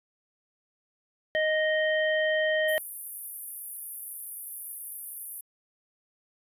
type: harmonic tone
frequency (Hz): 622.3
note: D#5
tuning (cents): 0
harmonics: 1 / 3 / 5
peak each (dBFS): -25 / -27 / -36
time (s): 1.35-2.78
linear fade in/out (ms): 0
type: high-pass noise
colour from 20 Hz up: pink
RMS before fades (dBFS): -37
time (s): 2.68-5.41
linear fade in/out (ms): 5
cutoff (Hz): 9700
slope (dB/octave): 96
effects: resampled to 32000 Hz